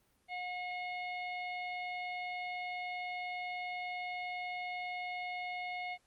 harmonic tone, 722 Hz, F#5, 43 cents flat, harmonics 1 / 3 / 4 / 5 / 6, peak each -40 / -41 / -53 / -55 / -58 dBFS, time 0.28-5.98 s, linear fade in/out 50 ms, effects pink hiss -73 dBFS RMS until 6.06 s + Opus 32 kbps

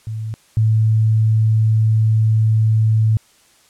sine tone pair in turn, 110 / 110 Hz, A2 / A2, 0 / 0 cents, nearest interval unison, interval 0 cents, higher neither, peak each -22 / -11 dBFS, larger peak second, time 0.07-0.34 / 0.57-3.17 s, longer second, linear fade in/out 0 ms, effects white hiss -53 dBFS RMS until 3.69 s + low-pass 10000 Hz 12 dB/octave

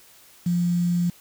sine tone with quantisation, 174.61 Hz, F3, in tune, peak -19 dBFS, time 0.46-1.1 s, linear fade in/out 5 ms, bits 7, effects white hiss -52 dBFS RMS until 1.2 s

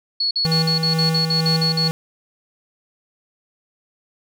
sine tone bursts, 4376 Hz, C#8, 23 cents flat, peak -17 dBFS, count 11, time 0.2-1.88 s, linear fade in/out 5 ms, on 110 ms, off 47 ms
square tone with tremolo, 161.7 Hz, E3, 33 cents flat, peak -18 dBFS, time 0.45-1.91 s, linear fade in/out 0 ms, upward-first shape sine, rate 2.1 Hz, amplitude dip 35%
effects none

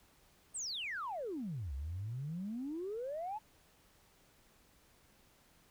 sine exponential two-way sweep, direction down then up, 8870 to 64.4 to 889 Hz, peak -37 dBFS, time 0.54-3.39 s, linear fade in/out 20 ms, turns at 1.74 s, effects tanh soft clip ceiling -33 dBFS + pink hiss -67 dBFS RMS until 5.7 s

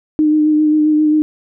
sine tone with vibrato, 305.2 Hz, D#4, 33 cents flat, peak -9 dBFS, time 0.19-1.22 s, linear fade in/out 0 ms, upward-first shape sine, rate 7.5 Hz, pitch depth 19 cents each way, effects none

